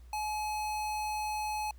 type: tone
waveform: square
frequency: 850 Hz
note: G#5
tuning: 40 cents sharp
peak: -33 dBFS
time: 0.13-1.71 s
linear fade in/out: 2 ms
effects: added 60 Hz sine -49 dBFS peak until 1.78 s + pink hiss -68 dBFS RMS until 1.78 s